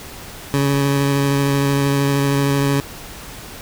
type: tone with vibrato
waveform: 20% pulse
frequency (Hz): 139.9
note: C#3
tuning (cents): +16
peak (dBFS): -10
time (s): 0.54-2.8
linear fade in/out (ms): 0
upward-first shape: square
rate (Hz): 13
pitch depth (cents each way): 10
effects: pink hiss -35 dBFS RMS until 3.61 s